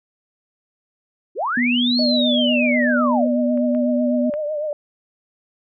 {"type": "linear two-way sweep", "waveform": "sine", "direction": "up then down", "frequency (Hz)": [297.3, 4435, 466.7], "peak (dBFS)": -19, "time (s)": [1.35, 3.28], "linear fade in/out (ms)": 50, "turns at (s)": 2}
{"type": "tone with pitch glide", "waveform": "sine", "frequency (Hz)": [244, 245.7], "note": ["B3", "B3"], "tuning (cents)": [-21, -9], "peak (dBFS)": -17, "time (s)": [1.57, 4.3], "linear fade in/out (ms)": 5, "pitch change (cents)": 12, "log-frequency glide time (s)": [2.93, 4.11]}
{"type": "tone with vibrato", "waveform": "sine", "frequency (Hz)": 603, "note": "D5", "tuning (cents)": 46, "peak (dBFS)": -21, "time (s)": [1.99, 4.73], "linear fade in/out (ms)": 2, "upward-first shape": "triangle", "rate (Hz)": 8, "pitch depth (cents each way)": 69}
{"type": "clicks", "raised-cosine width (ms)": 0.5, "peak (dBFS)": [-29, -25, -20], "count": 3, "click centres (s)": [3.575, 3.749, 4.339]}
{"effects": []}